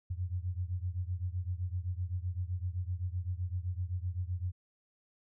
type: beating tone pair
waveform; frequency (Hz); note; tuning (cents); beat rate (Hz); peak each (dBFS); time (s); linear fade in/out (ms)
sine; 87.31 / 95.11; F2 / F#2; 0 / +48; 7.8; -35 / -37; 0.1-4.52; 10
effects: none